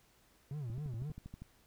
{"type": "tone with vibrato", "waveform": "triangle", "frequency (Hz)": 130.81, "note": "C3", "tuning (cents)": 0, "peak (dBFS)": -36, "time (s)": [0.51, 1.12], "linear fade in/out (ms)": 2, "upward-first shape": "sine", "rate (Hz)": 3.9, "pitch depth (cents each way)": 270}
{"type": "click train", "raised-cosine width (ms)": 5, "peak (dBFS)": -34, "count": 10, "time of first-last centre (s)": [0.7, 1.42], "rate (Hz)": 12.5}
{"effects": ["pink hiss -68 dBFS RMS until 1.66 s"]}